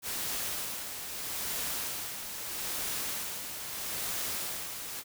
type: noise with tremolo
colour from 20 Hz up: white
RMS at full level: -34 dBFS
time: 0.02-5.04 s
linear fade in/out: 50 ms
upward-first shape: sine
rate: 0.78 Hz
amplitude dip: 50%
effects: none